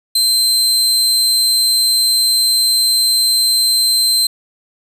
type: tone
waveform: sawtooth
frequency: 4110 Hz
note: C8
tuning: 32 cents flat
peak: -8 dBFS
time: 0.15-4.27 s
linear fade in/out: 5 ms
effects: resampled to 32000 Hz + 7-bit